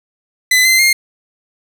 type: tone with pitch steps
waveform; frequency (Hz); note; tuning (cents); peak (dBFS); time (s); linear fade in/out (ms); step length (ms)
sawtooth; 2013 / 2067 / 2123; B6 / C7 / C7; +33 / -22 / +25; -5; 0.51-0.93; 5; 140
effects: none